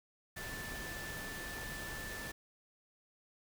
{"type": "tone in noise", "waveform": "sine", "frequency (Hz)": 1760, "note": "A6", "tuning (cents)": 0, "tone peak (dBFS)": -45, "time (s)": [0.36, 2.32], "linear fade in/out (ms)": 10, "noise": "pink", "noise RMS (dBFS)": -45, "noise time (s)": [0.36, 2.32], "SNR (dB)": -3, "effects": []}